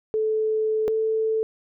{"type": "tone pair in turn", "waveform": "sine", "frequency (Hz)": [435.6, 440.9], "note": ["A4", "A4"], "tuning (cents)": [-17, 4], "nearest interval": "unison", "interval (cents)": 21, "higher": "second", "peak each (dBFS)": -20, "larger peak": "neither", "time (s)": [[0.14, 0.88], [0.88, 1.43]], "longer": "first", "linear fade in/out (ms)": 0, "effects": []}